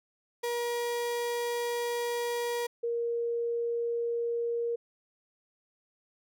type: tone pair in turn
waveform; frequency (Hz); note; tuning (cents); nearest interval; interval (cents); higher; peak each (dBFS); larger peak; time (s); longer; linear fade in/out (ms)
35% pulse / sine; 476.8 / 469.4; A#4 / A#4; +39 / +12; unison; 27; first; -28; neither; 0.43-2.67 / 2.83-4.76; first; 10
effects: none